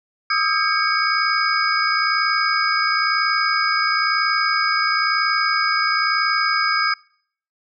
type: tone cluster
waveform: sine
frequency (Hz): 1237 / 1298 / 1609 / 2232 / 4994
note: D#6 / E6 / G6 / C#7 / D#8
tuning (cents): -10 / -27 / +45 / +11 / +6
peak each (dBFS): -23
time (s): 0.3-6.94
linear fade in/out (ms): 5
effects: noise-tail reverb RT60 0.6 s tail -24 dB re dry